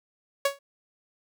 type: tone with exponential decay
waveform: sawtooth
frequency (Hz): 558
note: C#5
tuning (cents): +11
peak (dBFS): -15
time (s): 0.45-0.59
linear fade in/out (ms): 5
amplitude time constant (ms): 29
effects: none